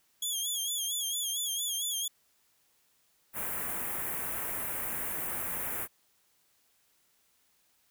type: tone with vibrato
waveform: 15% pulse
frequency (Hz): 3325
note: G#7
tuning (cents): +1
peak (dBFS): -24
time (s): 0.22-2.08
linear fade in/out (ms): 5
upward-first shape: sine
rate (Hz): 4.4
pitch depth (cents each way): 86
type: band-stop noise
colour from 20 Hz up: white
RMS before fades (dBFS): -35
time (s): 3.33-5.88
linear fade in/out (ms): 50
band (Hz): 2200 to 10000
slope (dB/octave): 24
effects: white hiss -70 dBFS RMS until 7.9 s